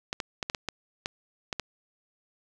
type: clicks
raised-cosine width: 0.2 ms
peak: -13 dBFS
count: 9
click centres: 0.129 / 0.202 / 0.428 / 0.499 / 0.548 / 0.687 / 1.059 / 1.528 / 1.597 s
effects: none